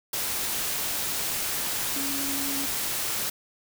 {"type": "tone in noise", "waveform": "sine", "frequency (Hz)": 277.2, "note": "C#4", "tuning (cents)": 0, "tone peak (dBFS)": -33, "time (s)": [1.96, 2.66], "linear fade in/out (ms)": 5, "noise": "white", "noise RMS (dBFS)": -29, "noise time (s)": [0.13, 3.3], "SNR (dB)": -7, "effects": []}